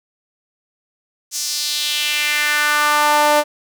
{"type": "tone with high-pass filter sweep", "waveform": "sawtooth", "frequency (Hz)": 297, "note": "D4", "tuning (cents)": 20, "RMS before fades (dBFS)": -17, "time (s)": [1.31, 3.44], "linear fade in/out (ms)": 50, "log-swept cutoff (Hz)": [6300, 640], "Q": 2.5, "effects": []}